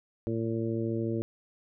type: harmonic tone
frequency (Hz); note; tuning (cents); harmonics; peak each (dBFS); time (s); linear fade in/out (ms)
113.6; A#2; -44; 1 / 2 / 3 / 4 / 5; -33 / -34 / -32 / -37 / -41; 0.27-1.22; 0
effects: none